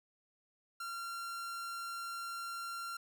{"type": "tone", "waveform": "45% pulse", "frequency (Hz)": 1376, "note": "F6", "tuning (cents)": -26, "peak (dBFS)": -40, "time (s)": [0.8, 2.97], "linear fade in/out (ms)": 5, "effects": []}